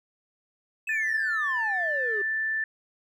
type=exponential sweep; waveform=triangle; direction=down; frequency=2637 to 392 Hz; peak=-29 dBFS; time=0.87-2.22 s; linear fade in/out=5 ms
type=tone; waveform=sine; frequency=1765 Hz; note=A6; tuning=5 cents sharp; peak=-25 dBFS; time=0.89-2.64 s; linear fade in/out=2 ms
effects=none